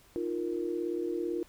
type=chord; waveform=sine; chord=Eb suspended second; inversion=none; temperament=equal; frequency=311.1 / 349.2 / 466.2 Hz; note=Eb4 / F4 / Bb4; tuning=0 / 0 / 0 cents; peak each=-37 / -32 / -37 dBFS; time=0.16-1.43 s; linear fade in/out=0 ms; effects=pink hiss -60 dBFS RMS until 1.48 s